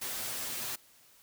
white noise with comb filter, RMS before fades -37 dBFS, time 0.01-0.76 s, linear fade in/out 10 ms, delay 7.9 ms, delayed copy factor +0.65, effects white hiss -61 dBFS RMS until 1.22 s

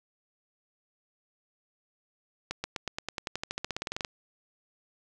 accelerating click train, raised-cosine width 0.2 ms, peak -15 dBFS, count 21, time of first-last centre 2.51-4.048 s, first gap 130 ms, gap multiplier 0.94, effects none

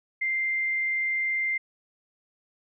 sine tone, 2093 Hz, C7, in tune, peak -24 dBFS, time 0.21-1.58 s, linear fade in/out 10 ms, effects none

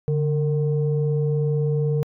sine tone pair together, 145.22 / 458 Hz, D3 / A#4, -19 / -31 cents, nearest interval octave + minor sixth, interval 1988 cents, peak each -19 / -24 dBFS, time 0.08-2.03 s, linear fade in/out 0 ms, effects tanh soft clip ceiling -12 dBFS

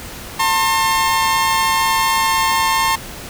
sawtooth tone pair together, 899.3 / 1068 Hz, A5 / C6, +38 / +35 cents, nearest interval minor third, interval 297 cents, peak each -13 dBFS, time 0.39-2.96 s, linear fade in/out 10 ms, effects pink hiss -32 dBFS RMS until 3.29 s

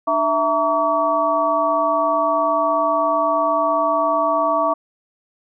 sine tone cluster, 298.5 / 659 / 924 / 1138 Hz, D4 / E5 / A#5 / C#6, +28 / -1 / -16 / +45 cents, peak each -27 / -19 / -23 / -19 dBFS, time 0.07-4.74 s, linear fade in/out 10 ms, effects none

